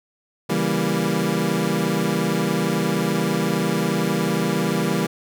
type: chord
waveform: 25% pulse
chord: C# diminished seventh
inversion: none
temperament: equal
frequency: 138.59 / 164.81 / 196 / 233.1 Hz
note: C#3 / E3 / G3 / Bb3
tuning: 0 / 0 / 0 / 0 cents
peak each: -26 / -20 / -20 / -22 dBFS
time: 0.49-5.07 s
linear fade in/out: 10 ms
effects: none